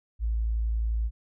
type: tone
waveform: sine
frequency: 55.7 Hz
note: A1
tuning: 22 cents sharp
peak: -24 dBFS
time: 0.19-1.11 s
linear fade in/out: 50 ms
effects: none